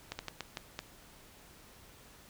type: slowing click train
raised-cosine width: 0.2 ms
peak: -20 dBFS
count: 6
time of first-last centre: 0.12-0.791 s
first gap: 70 ms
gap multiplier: 1.33
effects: pink hiss -57 dBFS RMS until 2.29 s